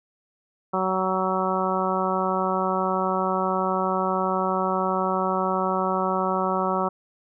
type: harmonic tone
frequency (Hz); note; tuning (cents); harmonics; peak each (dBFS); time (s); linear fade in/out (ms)
187.7; F#3; +25; 1 / 2 / 3 / 4 / 5 / 6 / 7; -29 / -29 / -29 / -29 / -29 / -29 / -29; 0.73-6.89; 10
effects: none